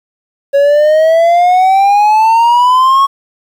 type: exponential sweep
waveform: triangle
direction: up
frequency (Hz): 554.4 to 1108.7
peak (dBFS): -3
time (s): 0.53-3.07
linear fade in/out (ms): 20
effects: 7-bit